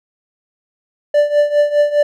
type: tone with tremolo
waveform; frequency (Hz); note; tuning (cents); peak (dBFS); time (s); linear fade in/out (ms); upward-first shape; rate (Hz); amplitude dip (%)
triangle; 587.3; D5; 0; -5; 1.14-2.03; 5; triangle; 4.9; 85
effects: none